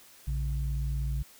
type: tone pair together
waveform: sine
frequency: 58.22 / 138.59 Hz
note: A#1 / C#3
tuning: -2 / 0 cents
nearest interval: octave + minor third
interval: 1502 cents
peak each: -28 / -33 dBFS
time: 0.27-1.23 s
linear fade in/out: 10 ms
effects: tanh soft clip ceiling -21 dBFS + white hiss -55 dBFS RMS until 1.39 s